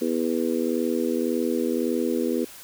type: harmonic tone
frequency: 81.8 Hz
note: E2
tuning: 13 cents flat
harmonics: 3 / 4 / 5 / 6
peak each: -26 / -27 / -28 / -29 dBFS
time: 0.01-2.45 s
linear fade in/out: 10 ms
effects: white hiss -44 dBFS RMS until 2.63 s

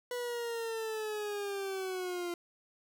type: linear sweep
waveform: 40% pulse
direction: down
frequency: 492.4 to 345 Hz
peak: -34 dBFS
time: 0.11-2.34 s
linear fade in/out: 2 ms
effects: none

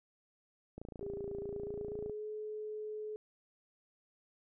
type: click train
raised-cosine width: 2 ms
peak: -32 dBFS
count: 38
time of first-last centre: 0.78-2.097 s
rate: 28.1 Hz
type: tone with pitch glide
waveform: sine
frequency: 401 to 427.3 Hz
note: G4 to G#4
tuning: +39 to +49 cents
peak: -39 dBFS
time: 1.01-3.16 s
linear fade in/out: 0 ms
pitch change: +110 cents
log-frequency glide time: 1.38-2.28 s
effects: none

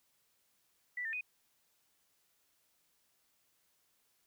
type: tone with pitch steps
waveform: sine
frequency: 1969 / 1798 / 2491 Hz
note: B6 / A6 / D#7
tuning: -6 / +37 / +1 cents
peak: -36 dBFS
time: 0.97-1.21 s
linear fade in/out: 5 ms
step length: 80 ms
effects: white hiss -75 dBFS RMS until 4.26 s

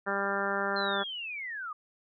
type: harmonic tone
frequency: 198.4 Hz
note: G3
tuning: 21 cents sharp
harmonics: 1 / 2 / 3 / 4 / 5 / 6 / 7 / 8 / 9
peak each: -39 / -36 / -36 / -37 / -39 / -38 / -34 / -36 / -39 dBFS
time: 0.06-1.04 s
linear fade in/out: 20 ms
type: linear sweep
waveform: sine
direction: down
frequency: 4186 to 1174.7 Hz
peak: -35 dBFS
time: 0.76-1.73 s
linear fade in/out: 5 ms
effects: none

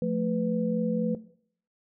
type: tone cluster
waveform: sine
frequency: 177.4 / 221.4 / 496.5 Hz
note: F3 / A3 / B4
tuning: +27 / +11 / +9 cents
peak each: -29 dBFS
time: 0.02-1.15 s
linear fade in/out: 2 ms
effects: noise-tail reverb RT60 0.6 s tail -17 dB re dry

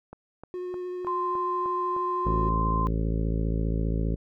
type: click train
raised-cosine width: 1 ms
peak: -27 dBFS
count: 8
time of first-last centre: 0.13-2.271 s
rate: 3.27 Hz
type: tone with vibrato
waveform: triangle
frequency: 361.5 Hz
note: F#4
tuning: 40 cents flat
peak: -29 dBFS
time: 0.54-2.49 s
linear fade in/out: 0 ms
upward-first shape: triangle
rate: 13 Hz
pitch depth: 12 cents each way
type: tone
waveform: sine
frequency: 1041 Hz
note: C6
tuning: 9 cents flat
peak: -26 dBFS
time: 1.07-2.87 s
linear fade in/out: 0 ms
type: harmonic tone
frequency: 55 Hz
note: A1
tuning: in tune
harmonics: 1 / 2 / 3 / 4 / 5 / 6 / 7 / 8 / 9 / 10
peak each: -26 / -32 / -31 / -37 / -36 / -43 / -39 / -40 / -46 / -45 dBFS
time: 2.25-4.16 s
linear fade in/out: 20 ms
effects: none

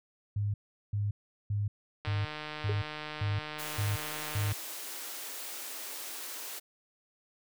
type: tone bursts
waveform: sine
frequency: 102.8 Hz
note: G#2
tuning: 17 cents flat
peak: -28 dBFS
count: 8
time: 0.36-4.53 s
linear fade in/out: 5 ms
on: 180 ms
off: 390 ms
type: click train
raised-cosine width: 0.3 ms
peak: -23 dBFS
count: 376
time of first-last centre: 2.05-4.517 s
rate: 152 Hz
type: tone with exponential decay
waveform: sine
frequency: 420 Hz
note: G#4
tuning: 19 cents sharp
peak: -28 dBFS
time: 2.69-2.78 s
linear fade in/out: 5 ms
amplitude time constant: 18 ms
type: high-pass noise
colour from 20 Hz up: white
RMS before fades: -41 dBFS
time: 3.58-6.6 s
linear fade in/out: 20 ms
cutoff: 260 Hz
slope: 96 dB/octave
effects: none

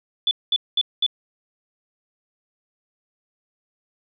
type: tone bursts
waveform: sine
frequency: 3470 Hz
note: A7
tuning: 25 cents flat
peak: -16 dBFS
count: 4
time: 0.27-1.064 s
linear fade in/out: 2 ms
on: 41 ms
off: 210 ms
effects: none

